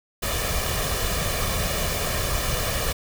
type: noise with comb filter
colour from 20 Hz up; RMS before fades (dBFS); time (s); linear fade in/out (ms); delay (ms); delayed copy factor
pink; -25; 0.22-2.93; 10; 1.7; +0.6
effects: none